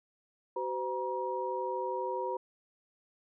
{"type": "tone cluster", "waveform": "sine", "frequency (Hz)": [378.7, 511, 951], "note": ["F#4", "C5", "A#5"], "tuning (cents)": [40, -41, 34], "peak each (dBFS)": [-37, -36, -35], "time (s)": [0.56, 2.37], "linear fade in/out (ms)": 5, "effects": []}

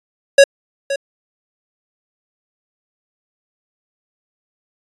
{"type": "tone with echo", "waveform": "square", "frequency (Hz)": 554.4, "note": "C#5", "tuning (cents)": 0, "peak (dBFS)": -4, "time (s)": [0.38, 0.44], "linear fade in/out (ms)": 5, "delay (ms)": 520, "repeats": 1, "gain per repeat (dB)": -14, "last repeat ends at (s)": 0.96, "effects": ["resampled to 22050 Hz"]}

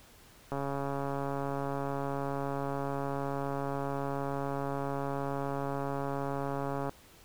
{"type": "click train", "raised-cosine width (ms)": 1, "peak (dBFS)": -21, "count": 887, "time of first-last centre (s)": [0.52, 6.894], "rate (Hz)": 139, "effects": ["pink hiss -57 dBFS RMS until 7.24 s"]}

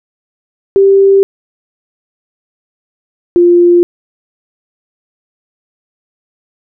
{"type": "tone pair in turn", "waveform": "sine", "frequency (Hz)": [392, 349.2], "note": ["G4", "F4"], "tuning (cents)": [0, 0], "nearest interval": "major second", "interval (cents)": 200, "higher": "first", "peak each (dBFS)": -3, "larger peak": "neither", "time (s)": [[0.76, 1.23], [3.36, 3.83]], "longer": "neither", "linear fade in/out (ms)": 0, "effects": []}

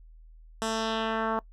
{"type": "tone with low-pass filter sweep", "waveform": "10% pulse", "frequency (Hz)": 222.7, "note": "A3", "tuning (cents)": 21, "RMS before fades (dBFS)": -29, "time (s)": [0.62, 1.39], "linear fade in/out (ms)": 0, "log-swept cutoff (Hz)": [8700, 1100], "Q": 1.7, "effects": ["noise-tail reverb RT60 0.1 s tail -22 dB re dry", "added 40 Hz sine -48 dBFS peak until 1.52 s"]}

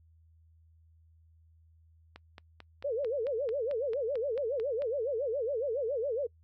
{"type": "click train", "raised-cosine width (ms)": 0.3, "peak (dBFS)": -30, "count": 13, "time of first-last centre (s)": [2.16, 4.821], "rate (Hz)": 4.51}
{"type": "tone with vibrato", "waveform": "sine", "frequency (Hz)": 505, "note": "B4", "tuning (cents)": 39, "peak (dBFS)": -29, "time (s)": [2.84, 6.27], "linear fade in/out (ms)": 10, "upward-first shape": "sine", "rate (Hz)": 7.2, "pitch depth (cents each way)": 260}
{"effects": ["noise-tail reverb RT60 0.1 s tail -26 dB re dry", "added 81 Hz sine -59 dBFS peak until 6.43 s"]}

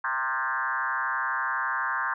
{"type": "tone with frequency modulation", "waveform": "sine", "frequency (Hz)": 1321, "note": "E6", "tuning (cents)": 3, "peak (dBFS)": -25, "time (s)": [0.04, 2.14], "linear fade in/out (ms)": 5, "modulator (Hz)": 132, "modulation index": 3, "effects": []}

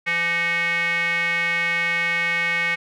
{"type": "tone with band-pass filter", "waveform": "square", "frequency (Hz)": 169.7, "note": "F3", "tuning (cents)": -49, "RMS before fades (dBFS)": -22, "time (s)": [0.06, 2.76], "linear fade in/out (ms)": 20, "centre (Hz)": 2100, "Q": 8.5, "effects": []}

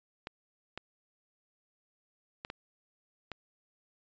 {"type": "clicks", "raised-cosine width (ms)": 0.3, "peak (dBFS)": -23, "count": 5, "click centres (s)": [0.271, 0.776, 2.449, 2.501, 3.317], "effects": ["resampled to 16000 Hz"]}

